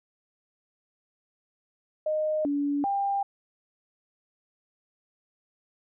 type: tone with pitch steps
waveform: sine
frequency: 617 / 286.4 / 796 Hz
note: D#5 / D4 / G5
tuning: -15 / -43 / +26 cents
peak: -24 dBFS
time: 2.06-3.23 s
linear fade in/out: 5 ms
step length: 390 ms
effects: none